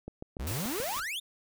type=click train; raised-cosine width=2 ms; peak=-26 dBFS; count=6; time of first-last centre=0.08-0.802 s; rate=6.93 Hz
type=exponential sweep; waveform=45% pulse; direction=up; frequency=55 to 3729 Hz; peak=-33 dBFS; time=0.39-1.2 s; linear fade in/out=10 ms
type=noise; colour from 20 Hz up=white; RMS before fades=-38 dBFS; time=0.47-1 s; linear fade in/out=0 ms
type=noise with exponential decay; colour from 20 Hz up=brown; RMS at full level=-45 dBFS; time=0.96-1.16 s; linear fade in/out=1 ms; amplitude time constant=42 ms
effects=none